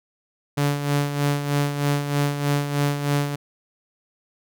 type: tone with tremolo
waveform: sawtooth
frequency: 143.8 Hz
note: D3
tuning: 36 cents flat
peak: -14 dBFS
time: 0.57-3.36 s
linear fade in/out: 10 ms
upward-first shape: sine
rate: 3.2 Hz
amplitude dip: 60%
effects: none